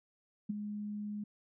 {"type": "tone with ADSR envelope", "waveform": "sine", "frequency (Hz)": 208.2, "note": "G#3", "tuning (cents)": 5, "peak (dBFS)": -29, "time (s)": [0.49, 1.24], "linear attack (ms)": 11, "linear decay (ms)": 14, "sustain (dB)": -8, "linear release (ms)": 6, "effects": []}